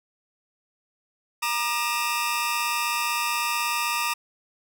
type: tone cluster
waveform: sawtooth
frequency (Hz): 945 / 1206 / 2610 / 2706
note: A#5 / D6 / E7 / E7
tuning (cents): +23 / +46 / -18 / +45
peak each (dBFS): -25 / -24 / -28 / -29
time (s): 1.42-4.14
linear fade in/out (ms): 10
effects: none